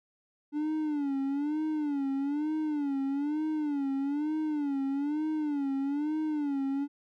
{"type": "tone with vibrato", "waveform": "triangle", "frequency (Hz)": 291, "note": "D4", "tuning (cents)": -16, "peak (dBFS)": -26, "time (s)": [0.52, 6.88], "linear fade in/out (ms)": 50, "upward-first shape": "sine", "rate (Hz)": 1.1, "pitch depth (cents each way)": 120, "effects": []}